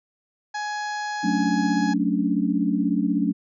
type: harmonic tone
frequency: 837 Hz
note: G#5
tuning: 13 cents sharp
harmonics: 1 / 2 / 3 / 4 / 5 / 6 / 7 / 8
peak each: -28 / -31 / -46 / -47 / -41 / -43 / -48 / -45 dBFS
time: 0.54-1.94 s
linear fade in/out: 10 ms
type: chord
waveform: sine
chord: D major seventh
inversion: first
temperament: equal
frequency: 185 / 220 / 277.2 / 293.7 Hz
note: F#3 / A3 / C#4 / D4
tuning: 0 / 0 / 0 / 0 cents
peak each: -25 dBFS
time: 1.23-3.33 s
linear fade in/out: 20 ms
effects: none